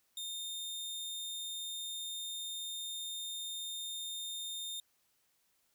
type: tone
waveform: sawtooth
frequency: 3641 Hz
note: A#7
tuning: 41 cents flat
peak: -36 dBFS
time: 0.17-4.8 s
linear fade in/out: 2 ms
effects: white hiss -75 dBFS RMS until 5.74 s